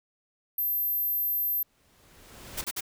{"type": "tone", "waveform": "sine", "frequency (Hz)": 12340, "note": "G9", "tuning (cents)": -28, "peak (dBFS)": -25, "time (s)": [0.58, 1.63], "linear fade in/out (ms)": 5}
{"type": "noise with exponential growth", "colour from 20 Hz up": "pink", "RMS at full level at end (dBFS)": -40, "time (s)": [1.35, 2.64], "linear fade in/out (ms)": 0, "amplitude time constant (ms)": 280}
{"type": "noise bursts", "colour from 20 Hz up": "white", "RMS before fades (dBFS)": -32, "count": 3, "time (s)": [2.57, 2.808], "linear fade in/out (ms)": 10, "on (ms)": 46, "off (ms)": 50}
{"effects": []}